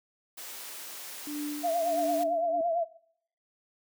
white high-pass noise, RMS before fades -42 dBFS, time 0.37-2.24 s, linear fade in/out 10 ms, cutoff 340 Hz, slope 12 dB/octave
sine tone with tremolo, 294.7 Hz, D4, 6 cents sharp, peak -31 dBFS, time 1.27-2.61 s, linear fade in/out 2 ms, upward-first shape sine, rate 1.5 Hz, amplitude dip 90%
sine tone with vibrato, 675 Hz, E5, 41 cents sharp, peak -25 dBFS, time 1.63-2.85 s, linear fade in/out 20 ms, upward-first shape triangle, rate 8.9 Hz, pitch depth 84 cents each way
effects noise-tail reverb RT60 0.6 s tail -19 dB re dry

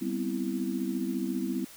sine chord, C major seventh, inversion second, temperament equal, 196 / 246.9 / 261.6 / 329.6 Hz, G3 / B3 / C4 / E4, 0 / 0 / 0 / 0 cents, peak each -34 dBFS, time 0.01-1.65 s, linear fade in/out 10 ms, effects white hiss -50 dBFS RMS until 1.76 s

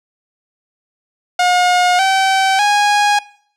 sawtooth tone with pitch steps, 718 / 769.5 / 824.8 Hz, F5 / G5 / G#5, +48 / -32 / -12 cents, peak -7 dBFS, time 1.39-3.19 s, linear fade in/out 5 ms, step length 600 ms, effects noise-tail reverb RT60 0.6 s tail -21 dB re dry + low-pass 7000 Hz 12 dB/octave

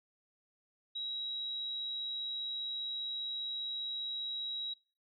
sine tone, 3855 Hz, B7, 43 cents flat, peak -36 dBFS, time 0.95-4.74 s, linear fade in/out 10 ms, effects noise-tail reverb RT60 0.4 s tail -23 dB re dry

